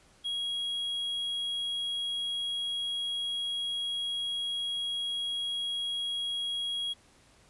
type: tone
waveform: triangle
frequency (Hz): 3300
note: G#7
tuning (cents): -12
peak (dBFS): -29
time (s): 0.24-6.94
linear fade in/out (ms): 20
effects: pink hiss -61 dBFS RMS until 7.49 s + resampled to 24000 Hz